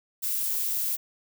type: noise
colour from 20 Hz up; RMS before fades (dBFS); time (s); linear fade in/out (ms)
violet; -28; 0.22-0.97; 20
effects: none